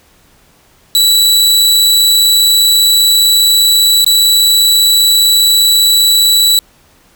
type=tone with dropouts; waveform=sawtooth; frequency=3941 Hz; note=B7; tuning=4 cents flat; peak=-3 dBFS; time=0.95-6.59 s; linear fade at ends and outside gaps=1 ms; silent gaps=4.045-4.064 s; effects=pink hiss -48 dBFS RMS until 7.15 s